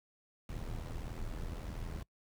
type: noise with amplitude modulation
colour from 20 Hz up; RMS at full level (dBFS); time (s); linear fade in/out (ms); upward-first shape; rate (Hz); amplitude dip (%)
brown; -38; 0.49-2.03; 2; sine; 81.7; 65
effects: noise-tail reverb RT60 0.1 s tail -24 dB re dry